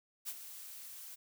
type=noise with ADSR envelope; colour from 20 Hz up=blue; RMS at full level=-39 dBFS; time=0.25-1.16 s; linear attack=33 ms; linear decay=49 ms; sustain=-10 dB; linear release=20 ms; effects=none